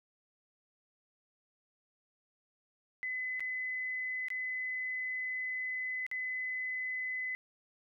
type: tone with dropouts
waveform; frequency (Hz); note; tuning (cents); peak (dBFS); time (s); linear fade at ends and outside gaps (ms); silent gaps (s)
sine; 2019; B6; +38; -34; 3.03-7.35; 0; 3.396-3.405 / 4.284-4.303 / 6.065-6.114
effects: none